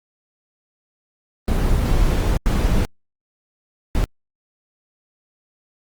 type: noise bursts at uneven times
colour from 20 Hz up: brown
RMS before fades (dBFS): -17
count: 3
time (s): 1.48-2.37 / 2.46-2.85 / 3.95-4.04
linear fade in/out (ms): 0
effects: Opus 24 kbps